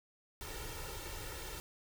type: noise with comb filter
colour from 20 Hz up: pink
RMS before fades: -44 dBFS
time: 0.41-1.6 s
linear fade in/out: 0 ms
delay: 2.2 ms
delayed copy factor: +0.8
effects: none